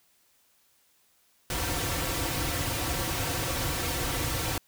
pink noise with comb filter, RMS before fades -30 dBFS, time 1.5-4.58 s, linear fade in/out 2 ms, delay 4.8 ms, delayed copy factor -0.75, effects white hiss -66 dBFS RMS until 4.67 s

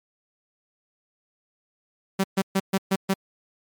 sawtooth tone bursts, 193 Hz, G3, 27 cents flat, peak -15 dBFS, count 6, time 2.19-3.14 s, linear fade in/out 10 ms, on 50 ms, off 130 ms, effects MP3 96 kbps

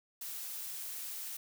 blue noise, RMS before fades -42 dBFS, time 0.21-1.37 s, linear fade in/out 5 ms, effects none

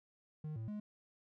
triangle tone with pitch steps, 153.6 / 111.5 / 209.7 Hz, D#3 / A2 / G#3, -22 / +23 / +17 cents, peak -38 dBFS, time 0.44-0.8 s, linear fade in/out 5 ms, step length 120 ms, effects none

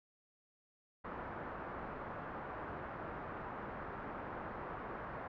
white low-pass noise, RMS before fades -45 dBFS, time 1.04-5.28 s, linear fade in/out 10 ms, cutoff 1400 Hz, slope 24 dB/octave, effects none

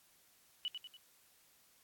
sine tone with echo, 2960 Hz, F#7, in tune, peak -35 dBFS, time 0.65-0.68 s, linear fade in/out 0 ms, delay 96 ms, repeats 3, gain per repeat -6 dB, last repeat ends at 0.968 s, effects white hiss -68 dBFS RMS until 1.83 s + AAC 64 kbps

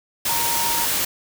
sine tone in noise, 932.3 Hz, A#5, in tune, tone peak -25 dBFS, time 0.29-0.85 s, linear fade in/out 5 ms, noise white, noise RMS -22 dBFS, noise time 0.25-1.05 s, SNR -6 dB, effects none

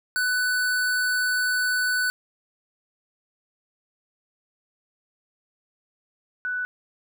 square / sine tone pair in turn, 1494 / 1488.1 Hz, F#6 / F#6, +16 / +9 cents, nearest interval unison, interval 7 cents, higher first, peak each -22 / -25 dBFS, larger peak first, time 0.16-2.1 / 6.45-6.65 s, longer first, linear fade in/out 0 ms, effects none

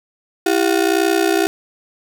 35% pulse ring-modulated tone, 362.4 Hz, F#4, 36 cents flat, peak -9 dBFS, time 0.46-1.47 s, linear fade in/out 0 ms, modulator 30.9 Hz, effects none

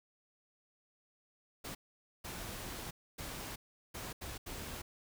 pink noise bursts at uneven times, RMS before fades -44 dBFS, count 6, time 1.64-1.75 / 2.24-2.91 / 3.18-3.56 / 3.94-4.13 / 4.21-4.38 / 4.46-4.82 s, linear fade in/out 10 ms, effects none

